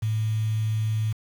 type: tone with quantisation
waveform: sine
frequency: 109.2 Hz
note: A2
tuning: 13 cents flat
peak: -22 dBFS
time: 0.02-1.13 s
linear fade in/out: 10 ms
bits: 7
effects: none